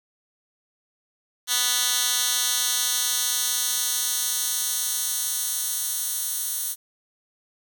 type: tone with high-pass filter sweep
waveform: 10% pulse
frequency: 246.9 Hz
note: B3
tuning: in tune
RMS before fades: -25 dBFS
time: 1.47-6.76 s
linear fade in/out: 50 ms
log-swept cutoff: 3600 to 9500 Hz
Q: 0.76
effects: none